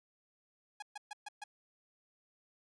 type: tone bursts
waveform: sawtooth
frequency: 830.6 Hz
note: G#5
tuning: in tune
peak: -38 dBFS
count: 5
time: 0.8-1.44 s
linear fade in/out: 5 ms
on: 24 ms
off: 130 ms
effects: resampled to 24000 Hz